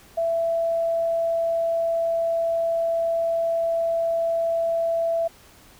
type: tone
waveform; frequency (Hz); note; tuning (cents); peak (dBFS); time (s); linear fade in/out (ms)
sine; 666; E5; +18; -20; 0.17-5.28; 10
effects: pink hiss -51 dBFS RMS until 5.79 s